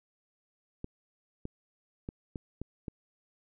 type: clicks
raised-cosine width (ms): 3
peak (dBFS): -24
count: 6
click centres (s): 0.844 / 1.454 / 2.089 / 2.358 / 2.616 / 2.882
effects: none